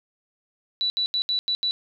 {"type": "tone bursts at uneven times", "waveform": "sine", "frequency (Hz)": 3951, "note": "B7", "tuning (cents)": 0, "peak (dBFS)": -21, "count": 6, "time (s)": [[0.81, 0.9], [0.97, 1.06], [1.14, 1.22], [1.29, 1.39], [1.48, 1.55], [1.63, 1.71]], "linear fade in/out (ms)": 0, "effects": []}